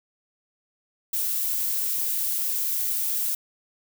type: noise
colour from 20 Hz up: violet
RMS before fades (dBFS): -26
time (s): 1.13-3.35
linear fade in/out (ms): 5
effects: none